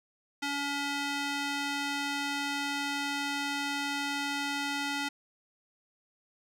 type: tone with band-pass filter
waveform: square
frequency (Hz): 283.8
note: C#4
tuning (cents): +41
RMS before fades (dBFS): -33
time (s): 0.42-5.09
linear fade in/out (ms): 10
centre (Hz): 2800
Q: 0.63
effects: none